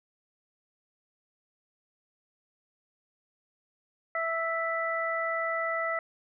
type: harmonic tone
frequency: 659.3 Hz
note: E5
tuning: in tune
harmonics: 1 / 2 / 3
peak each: -32 / -32 / -32 dBFS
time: 4.15-5.99 s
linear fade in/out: 2 ms
effects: none